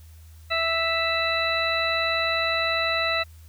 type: harmonic tone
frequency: 659.3 Hz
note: E5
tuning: in tune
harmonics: 1 / 2 / 3 / 4 / 6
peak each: -28 / -28 / -28 / -28 / -28 dBFS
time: 0.5-3.24 s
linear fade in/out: 20 ms
effects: added 80 Hz sine -44 dBFS peak until 3.48 s + white hiss -58 dBFS RMS until 3.48 s